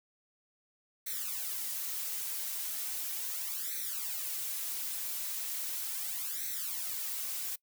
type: noise with flanger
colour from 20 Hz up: blue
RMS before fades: -37 dBFS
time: 1.06-7.56 s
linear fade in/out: 10 ms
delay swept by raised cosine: 0.5 to 5.2 ms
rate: 0.37 Hz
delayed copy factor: +0.95
effects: noise-tail reverb RT60 0.1 s tail -23 dB re dry